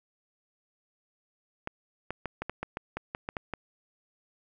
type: clicks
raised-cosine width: 0.5 ms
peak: -18 dBFS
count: 12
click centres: 1.674 / 2.106 / 2.257 / 2.42 / 2.496 / 2.63 / 2.771 / 2.97 / 3.149 / 3.289 / 3.368 / 3.537 s
effects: none